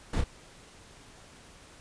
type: noise with echo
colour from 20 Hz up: brown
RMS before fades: -26 dBFS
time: 0.13-0.21 s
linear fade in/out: 5 ms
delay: 31 ms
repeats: 1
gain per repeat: -5 dB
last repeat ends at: 0.241 s
effects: pink hiss -53 dBFS RMS until 1.8 s + resampled to 22050 Hz